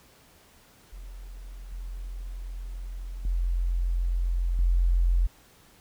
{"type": "tone with level steps", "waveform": "sine", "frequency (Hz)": 43.65, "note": "F1", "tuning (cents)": 0, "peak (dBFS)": [-38, -33, -23, -19], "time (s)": [0.92, 5.27], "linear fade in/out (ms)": 10, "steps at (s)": [1.72, 3.25, 4.59], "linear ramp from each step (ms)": 2, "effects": ["pink hiss -57 dBFS RMS until 5.8 s"]}